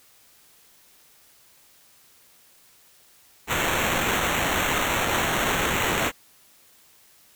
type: noise with sample-and-hold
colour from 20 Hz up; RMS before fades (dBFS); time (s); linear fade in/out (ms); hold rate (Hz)
white; -24; 3.47-6.12; 50; 4900
effects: white hiss -56 dBFS RMS until 7.35 s